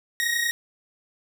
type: tone pair together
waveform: sawtooth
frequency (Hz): 1864.7 / 1895.1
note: A#6 / A#6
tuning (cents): 0 / +28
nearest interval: unison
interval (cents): 28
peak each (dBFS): -22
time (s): 0.2-0.51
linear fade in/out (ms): 0
effects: none